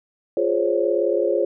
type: chord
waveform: sine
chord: Db major seventh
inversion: first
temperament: equal with one note detuned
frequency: 349.2 / 415.3 / 523.3 / 561.8 Hz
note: F4 / Ab4 / C5 / Db5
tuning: 0 / 0 / 0 / +23 cents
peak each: -23 dBFS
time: 0.37-1.45 s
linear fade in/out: 2 ms
effects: none